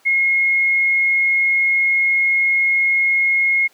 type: tone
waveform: sine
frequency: 2157 Hz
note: C#7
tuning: 48 cents flat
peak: -13 dBFS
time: 0.05-3.68 s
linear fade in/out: 20 ms
effects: pink hiss -54 dBFS RMS until 3.73 s + high-pass 400 Hz 12 dB/octave